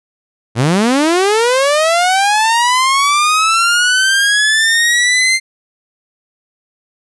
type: linear sweep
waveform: sawtooth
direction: up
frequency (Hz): 105.4 to 2100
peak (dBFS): -6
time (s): 0.55-5.4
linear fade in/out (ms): 50
effects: resampled to 24000 Hz